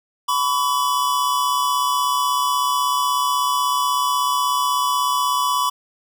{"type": "tone pair together", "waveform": "square", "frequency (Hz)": [997.7, 1134], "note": ["B5", "C#6"], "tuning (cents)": [17, 39], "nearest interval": "major second", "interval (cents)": 222, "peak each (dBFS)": -21, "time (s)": [0.28, 5.7], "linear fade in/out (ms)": 10, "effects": []}